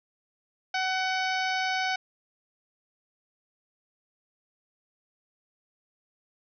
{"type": "harmonic tone", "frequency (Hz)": 751, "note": "F#5", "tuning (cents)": 26, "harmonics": [1, 2, 3, 4, 5, 6, 7, 8], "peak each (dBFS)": [-29, -31, -33, -38, -40, -40, -40, -45], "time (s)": [0.74, 1.96], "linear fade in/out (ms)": 5, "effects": []}